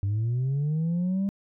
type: linear sweep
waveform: sine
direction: up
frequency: 96.5 to 200.4 Hz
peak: -21 dBFS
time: 0.03-1.29 s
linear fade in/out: 0 ms
effects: tanh soft clip ceiling -22 dBFS